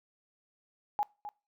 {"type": "tone with echo", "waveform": "sine", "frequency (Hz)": 830.6, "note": "G#5", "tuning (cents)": 0, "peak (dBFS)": -26, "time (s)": [0.99, 1.03], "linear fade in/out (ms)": 0, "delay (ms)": 260, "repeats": 1, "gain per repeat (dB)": -12, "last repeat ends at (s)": 1.29, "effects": ["noise-tail reverb RT60 0.3 s tail -23 dB re dry"]}